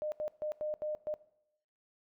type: tone bursts at uneven times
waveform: sine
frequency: 608 Hz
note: D#5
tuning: 40 cents flat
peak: -33 dBFS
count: 6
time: 0.02-0.12 / 0.2-0.28 / 0.42-0.52 / 0.61-0.74 / 0.82-0.95 / 1.07-1.14 s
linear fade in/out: 0 ms
effects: noise-tail reverb RT60 0.8 s tail -19 dB re dry